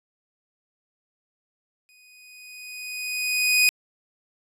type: tone with exponential growth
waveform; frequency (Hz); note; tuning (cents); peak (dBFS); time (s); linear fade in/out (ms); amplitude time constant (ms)
sawtooth; 2489; D#7; 0; -11; 1.89-3.69; 0; 390
effects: resampled to 32000 Hz